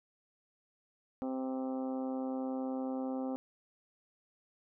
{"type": "harmonic tone", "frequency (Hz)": 130.81, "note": "C3", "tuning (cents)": 0, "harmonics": [2, 3, 4, 5, 6, 7, 8, 9, 10], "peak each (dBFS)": [-35, -49, -41, -53, -45, -57, -58, -56, -59], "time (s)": [1.22, 3.36], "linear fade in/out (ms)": 0, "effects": []}